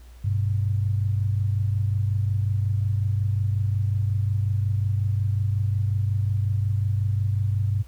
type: tone pair together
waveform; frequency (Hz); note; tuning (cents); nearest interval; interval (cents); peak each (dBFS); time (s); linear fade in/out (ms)
sine; 99.19 / 124.7; G2 / B2; +21 / +17; major third; 396; -21 / -28; 0.24-7.83; 10
effects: added 60 Hz sine -43 dBFS peak until 7.87 s + pink hiss -57 dBFS RMS until 7.87 s